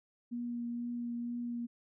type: tone with vibrato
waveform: sine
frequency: 238.6 Hz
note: A#3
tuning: 41 cents sharp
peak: -35 dBFS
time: 0.31-1.67 s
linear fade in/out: 20 ms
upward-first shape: triangle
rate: 2.1 Hz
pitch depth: 14 cents each way
effects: none